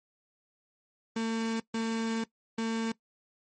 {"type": "tone bursts at uneven times", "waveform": "35% pulse", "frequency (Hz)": 225.9, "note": "A3", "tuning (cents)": 46, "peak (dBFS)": -27, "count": 3, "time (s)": [[1.16, 1.6], [1.74, 2.24], [2.58, 2.92]], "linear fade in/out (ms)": 5, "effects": ["noise-tail reverb RT60 0.1 s tail -20 dB re dry", "MP3 32 kbps"]}